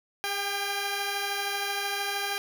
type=tone pair together; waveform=10% pulse; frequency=404.3 / 795.6 Hz; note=G#4 / G5; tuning=-46 / +25 cents; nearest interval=octave; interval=1171 cents; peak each=-25 / -22 dBFS; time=0.24-2.38 s; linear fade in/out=0 ms; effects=none